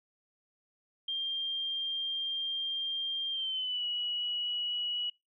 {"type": "tone with pitch glide", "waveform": "sine", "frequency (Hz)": [3191, 2926], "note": ["G7", "F#7"], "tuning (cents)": [30, -20], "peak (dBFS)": -31, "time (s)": [1.08, 5.1], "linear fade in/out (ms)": 5, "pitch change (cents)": -150, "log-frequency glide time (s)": [3.31, 3.85], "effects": ["noise-tail reverb RT60 0.2 s tail -23 dB re dry"]}